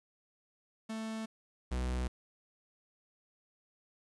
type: tone pair in turn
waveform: 45% pulse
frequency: 221.3 / 62.46 Hz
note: A3 / B1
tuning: +10 / +20 cents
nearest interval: octave + minor seventh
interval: 2190 cents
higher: first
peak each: -37 / -32 dBFS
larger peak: second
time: 0.89-1.26 / 1.71-2.08 s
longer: neither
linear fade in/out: 10 ms
effects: resampled to 24000 Hz + 10-bit